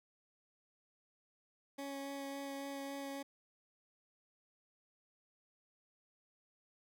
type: tone with vibrato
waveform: 20% pulse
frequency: 277.2 Hz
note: C#4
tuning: in tune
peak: -37 dBFS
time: 1.78-3.23 s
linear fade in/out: 10 ms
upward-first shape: sine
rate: 3.6 Hz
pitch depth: 10 cents each way
effects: none